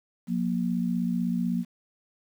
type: tone pair together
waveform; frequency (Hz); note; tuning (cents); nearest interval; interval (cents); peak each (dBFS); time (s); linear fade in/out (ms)
sine; 180 / 236; F#3 / A#3; -47 / +22; perfect fourth; 469; -27; 0.27-1.65; 50
effects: 9-bit